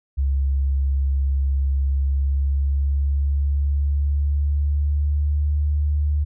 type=tone with pitch glide; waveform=sine; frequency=68.4 to 73.73 Hz; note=C#2 to D2; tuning=-23 to +7 cents; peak=-17 dBFS; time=0.17-6.25 s; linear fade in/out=20 ms; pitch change=+130 cents; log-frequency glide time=1.84-5.55 s; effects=none